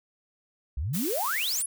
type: exponential sweep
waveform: sine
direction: up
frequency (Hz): 58.27 to 11175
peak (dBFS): -27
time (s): 0.77-1.66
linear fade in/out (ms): 5
type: noise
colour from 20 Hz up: blue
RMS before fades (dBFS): -33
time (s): 0.93-1.63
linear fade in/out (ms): 20
effects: none